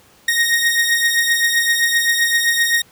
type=beating tone pair; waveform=sawtooth; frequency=1863 / 1870.7 Hz; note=A#6 / A#6; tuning=-2 / +6 cents; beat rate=7.7 Hz; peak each=-12 / -16 dBFS; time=0.28-2.82 s; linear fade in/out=5 ms; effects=pink hiss -50 dBFS RMS until 2.91 s + high-pass 80 Hz 12 dB/octave